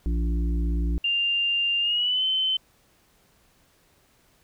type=harmonic tone; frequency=57.6 Hz; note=A#1; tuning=20 cents flat; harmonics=1 / 3 / 5 / 6; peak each=-22 / -33 / -35 / -41 dBFS; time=0.06-0.98 s; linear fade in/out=0 ms
type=tone with pitch glide; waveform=sine; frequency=2794 to 3065 Hz; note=F7 to G7; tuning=0 to -40 cents; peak=-21 dBFS; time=1.04-2.57 s; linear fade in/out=5 ms; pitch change=+160 cents; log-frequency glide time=1.8-2.24 s
effects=pink hiss -62 dBFS RMS until 4.43 s